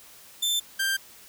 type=tone pair in turn; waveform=sawtooth; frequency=3548 / 1580.5 Hz; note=A7 / G6; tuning=+14 / +14 cents; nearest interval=octave + major second; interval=1400 cents; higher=first; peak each=-20 dBFS; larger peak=neither; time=0.42-0.6 / 0.79-0.97 s; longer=neither; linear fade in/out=10 ms; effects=white hiss -50 dBFS RMS until 1.28 s